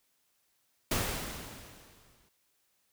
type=noise with exponential decay; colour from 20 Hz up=pink; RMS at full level=-29 dBFS; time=0.91-2.29 s; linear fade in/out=5 ms; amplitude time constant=300 ms; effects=white hiss -74 dBFS RMS until 2.92 s